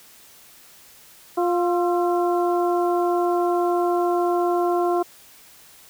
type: harmonic tone with a mistuned harmonic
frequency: 351.2 Hz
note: F4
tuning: 10 cents sharp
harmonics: 1 / 2 / 3 / 4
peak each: -20 / -23 / -28 / -34 dBFS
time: 1.37-5.03 s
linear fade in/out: 10 ms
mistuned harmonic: 4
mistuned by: -60 cents
effects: white hiss -49 dBFS RMS until 5.89 s